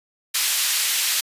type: high-pass noise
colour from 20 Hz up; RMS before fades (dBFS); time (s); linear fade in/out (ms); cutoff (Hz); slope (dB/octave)
pink; -21; 0.34-1.21; 10; 2700; 12
effects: resampled to 32000 Hz